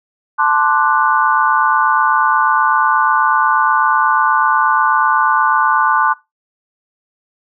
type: chord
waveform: sine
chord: D dominant seventh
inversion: second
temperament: equal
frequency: 880 / 1046.5 / 1174.7 / 1480 Hz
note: A5 / C6 / D6 / F#6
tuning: 0 / 0 / 0 / 0 cents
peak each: -16 dBFS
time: 0.38-6.14 s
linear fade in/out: 20 ms
effects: noise-tail reverb RT60 0.2 s tail -19 dB re dry